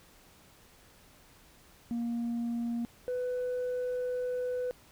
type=tone pair in turn; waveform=sine; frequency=235.2 / 498.4 Hz; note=A#3 / B4; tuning=+16 / +16 cents; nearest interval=octave + minor second; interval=1300 cents; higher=second; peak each=-28 dBFS; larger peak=neither; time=1.91-2.85 / 3.08-4.71 s; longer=second; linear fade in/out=0 ms; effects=tanh soft clip ceiling -29 dBFS + pink hiss -59 dBFS RMS until 4.91 s